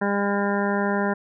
harmonic tone, 201.4 Hz, G3, 47 cents sharp, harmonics 1 / 2 / 3 / 4 / 5 / 7 / 8 / 9, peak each -24 / -27 / -29 / -30 / -31 / -32 / -33 / -34 dBFS, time 0.01-1.14 s, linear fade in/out 10 ms, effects none

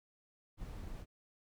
brown noise, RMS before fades -45 dBFS, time 0.57-1.06 s, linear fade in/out 50 ms, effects none

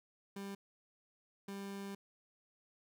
30% pulse tone bursts at uneven times, 198 Hz, G3, 18 cents sharp, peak -40 dBFS, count 2, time 0.36-0.55 / 1.48-1.95 s, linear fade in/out 5 ms, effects none

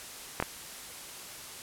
clicks, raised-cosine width 0.5 ms, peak -13 dBFS, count 2, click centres 0.401 / 0.425 s, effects white hiss -44 dBFS RMS until 1.62 s + low-pass 12000 Hz 12 dB/octave

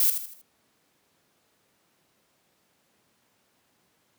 violet noise with echo, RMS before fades -21 dBFS, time 0-0.1 s, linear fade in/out 2 ms, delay 79 ms, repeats 4, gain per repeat -8 dB, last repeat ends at 0.416 s, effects pink hiss -68 dBFS RMS until 4.18 s + high-pass 150 Hz 12 dB/octave

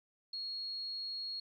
sine tone, 4303 Hz, C8, 48 cents sharp, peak -38 dBFS, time 0.33-1.4 s, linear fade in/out 5 ms, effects 13-bit

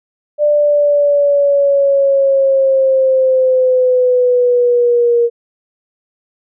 sine linear sweep, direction down, 594 to 470 Hz, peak -8 dBFS, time 0.38-5.3 s, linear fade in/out 50 ms, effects none

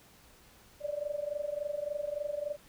sine tone with amplitude modulation, 587.3 Hz, D5, in tune, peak -29 dBFS, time 0.8-2.57 s, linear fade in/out 50 ms, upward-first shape sine, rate 23.5 Hz, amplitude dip 85%, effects pink hiss -59 dBFS RMS until 2.68 s

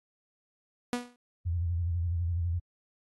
sawtooth tone with exponential decay, 243.9 Hz, B3, 21 cents flat, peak -22 dBFS, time 0.93-1.16 s, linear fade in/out 0 ms, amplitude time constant 50 ms
sine tone with vibrato, 85.7 Hz, F2, 32 cents flat, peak -27 dBFS, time 1.45-2.6 s, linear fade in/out 20 ms, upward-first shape square, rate 12 Hz, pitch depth 58 cents each way
effects AAC 32 kbps

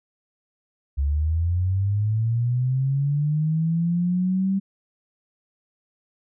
sine linear sweep, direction up, 67.9 to 196 Hz, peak -19 dBFS, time 0.97-4.6 s, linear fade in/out 20 ms, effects none

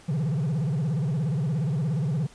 triangle tone with vibrato, 148.8 Hz, D3, 23 cents sharp, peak -21 dBFS, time 0.08-2.27 s, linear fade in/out 10 ms, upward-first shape sine, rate 17 Hz, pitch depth 260 cents each way, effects pink hiss -52 dBFS RMS until 2.34 s + resampled to 22050 Hz

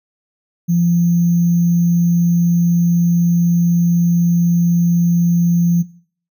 sine tone with sample-and-hold, 172 Hz, F3, 26 cents flat, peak -11 dBFS, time 0.68-5.83 s, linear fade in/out 20 ms, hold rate 6300 Hz, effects noise-tail reverb RT60 0.5 s tail -19 dB re dry

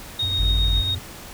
sine tone with tremolo, 3729 Hz, A#7, in tune, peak -20 dBFS, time 0.19-0.95 s, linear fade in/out 5 ms, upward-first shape triangle, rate 7.3 Hz, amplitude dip 40%
triangle tone with vibrato, 91.6 Hz, F#2, 17 cents flat, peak -24 dBFS, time 0.22-0.99 s, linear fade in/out 10 ms, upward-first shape sine, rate 20 Hz, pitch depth 250 cents each way
triangle tone, 51.91 Hz, G#1, in tune, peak -16 dBFS, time 0.38-0.82 s, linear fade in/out 20 ms
effects pink hiss -39 dBFS RMS until 1.33 s

